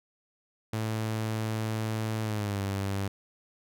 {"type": "tone with pitch glide", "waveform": "sawtooth", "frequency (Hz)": [110, 98.57], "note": ["A2", "G2"], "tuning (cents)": [0, 10], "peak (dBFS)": -25, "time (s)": [0.73, 3.08], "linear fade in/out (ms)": 5, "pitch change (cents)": -190, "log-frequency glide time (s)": [2.23, 2.61], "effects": []}